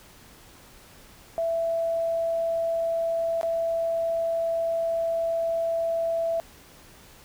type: tone with dropouts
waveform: sine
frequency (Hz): 664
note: E5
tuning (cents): +12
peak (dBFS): -23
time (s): 1.38-6.4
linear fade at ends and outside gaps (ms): 0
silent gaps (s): 3.412-3.431
effects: pink hiss -51 dBFS RMS until 7.24 s